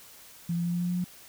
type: tone with pitch steps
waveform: sine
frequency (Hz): 170.2 / 171.68 / 173.18 / 174.68 / 176.2 / 177.74 / 179.28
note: F3 / F3 / F3 / F3 / F3 / F3 / F3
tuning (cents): -44 / -29 / -14 / +1 / +16 / +31 / +46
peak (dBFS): -26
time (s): 0.49-1.043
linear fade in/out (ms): 5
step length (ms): 79
effects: white hiss -51 dBFS RMS until 1.28 s